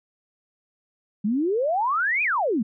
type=exponential two-way sweep; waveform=sine; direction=up then down; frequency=196 to 2537 to 196 Hz; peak=-20 dBFS; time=1.24-2.63 s; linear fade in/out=10 ms; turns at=2.23 s; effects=none